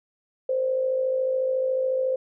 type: tone with amplitude modulation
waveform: sine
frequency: 520 Hz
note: C5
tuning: 11 cents flat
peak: -19 dBFS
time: 0.49-2.16 s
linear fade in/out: 5 ms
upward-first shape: sine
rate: 54 Hz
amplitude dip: 50%
effects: none